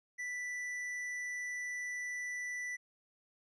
sine tone with tanh clipping, 1975.5 Hz, B6, in tune, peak -39 dBFS, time 0.18-2.77 s, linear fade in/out 20 ms, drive 10 dB, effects resampled to 22050 Hz

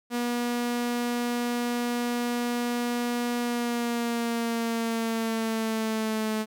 sawtooth tone with pitch glide, 240.8 to 217 Hz, B3 to A3, -44 to -24 cents, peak -22 dBFS, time 0.1-6.46 s, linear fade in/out 50 ms, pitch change -180 cents, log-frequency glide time 3.4-6.35 s, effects none

